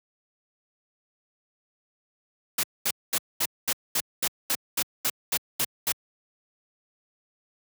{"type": "noise bursts", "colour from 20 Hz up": "white", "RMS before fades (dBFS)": -25, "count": 13, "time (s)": [2.58, 5.922], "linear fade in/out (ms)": 5, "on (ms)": 54, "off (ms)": 220, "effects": ["high-pass 100 Hz 12 dB/octave"]}